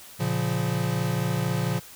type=chord; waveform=square; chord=Bb minor; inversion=none; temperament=equal with one note detuned; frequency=116.54 / 140.77 / 174.61 Hz; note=Bb2 / Db3 / F3; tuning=0 / +27 / 0 cents; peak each=-29 dBFS; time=0.19-1.8 s; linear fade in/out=20 ms; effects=white hiss -46 dBFS RMS until 1.95 s